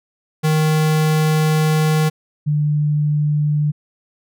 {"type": "tone pair in turn", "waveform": ["square", "sine"], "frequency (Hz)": [155.56, 148.95], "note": ["D#3", "D3"], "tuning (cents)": [0, 25], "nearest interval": "minor second", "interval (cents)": 75, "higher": "first", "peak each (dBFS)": -14, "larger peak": "neither", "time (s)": [[0.43, 2.1], [2.46, 3.72]], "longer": "first", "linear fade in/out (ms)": 20, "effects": []}